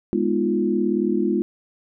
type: chord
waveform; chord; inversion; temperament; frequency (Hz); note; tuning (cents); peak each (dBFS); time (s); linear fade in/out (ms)
sine; F half-diminished seventh; first; equal; 207.7 / 246.9 / 311.1 / 349.2; Ab3 / Cb4 / Eb4 / F4; 0 / 0 / 0 / 0; -23 / -25 / -26 / -22; 0.13-1.42; 0
effects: none